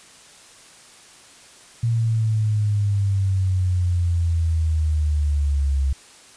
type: exponential sweep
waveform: sine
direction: down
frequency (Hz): 116.9 to 67.4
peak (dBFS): -17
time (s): 1.83-5.93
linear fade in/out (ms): 5
effects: white hiss -47 dBFS RMS until 6.36 s + resampled to 22050 Hz